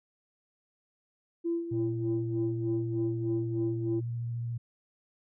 sine tone with tremolo, 337.7 Hz, E4, 42 cents sharp, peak -26 dBFS, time 1.44-4.01 s, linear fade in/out 20 ms, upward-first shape sine, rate 3.3 Hz, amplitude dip 65%
sine tone with vibrato, 117.9 Hz, A#2, 20 cents sharp, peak -31 dBFS, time 1.71-4.58 s, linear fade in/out 10 ms, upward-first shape triangle, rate 14 Hz, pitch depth 18 cents each way
effects tanh soft clip ceiling -20 dBFS

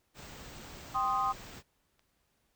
pink band-stop noise, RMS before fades -48 dBFS, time 0.14-1.63 s, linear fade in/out 50 ms, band 8500 to 14000 Hz, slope 96 dB/octave
clicks, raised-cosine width 0.2 ms, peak -38 / -44 / -46 dBFS, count 3, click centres 0.903 / 1.115 / 1.994 s
sine chord, C minor, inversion second, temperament equal, 784 / 1046.5 / 1244.5 Hz, G5 / C6 / Eb6, 0 / 0 / 0 cents, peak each -33 / -32 / -31 dBFS, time 0.94-1.33 s, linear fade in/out 20 ms
effects pink hiss -75 dBFS RMS until 2.55 s

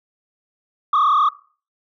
sine tone with frequency modulation, 1177 Hz, D6, 3 cents sharp, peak -11 dBFS, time 0.93-1.29 s, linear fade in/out 5 ms, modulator 36.6 Hz, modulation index 2.1, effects noise-tail reverb RT60 0.4 s tail -21 dB re dry + tanh soft clip ceiling -11 dBFS

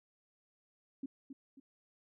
sine tone with echo, 271.4 Hz, C#4, 36 cents flat, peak -37 dBFS, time 1.03-1.06 s, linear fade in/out 5 ms, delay 270 ms, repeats 2, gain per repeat -8 dB, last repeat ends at 1.6 s, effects none

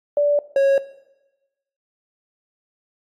sine / triangle tone pair in turn, 582 / 549.3 Hz, D5 / C#5, -16 / -16 cents, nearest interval minor second, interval 100 cents, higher first, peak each -14 / -11 dBFS, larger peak second, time 0.17-0.39 / 0.56-0.78 s, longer neither, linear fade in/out 2 ms, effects noise-tail reverb RT60 1.0 s tail -17 dB re dry + AAC 64 kbps

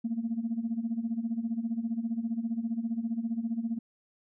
sine tone with tremolo, 229.4 Hz, A#3, 28 cents flat, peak -25 dBFS, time 0.04-3.79 s, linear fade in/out 10 ms, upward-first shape sine, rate 15 Hz, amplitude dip 80%, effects tanh soft clip ceiling -22 dBFS

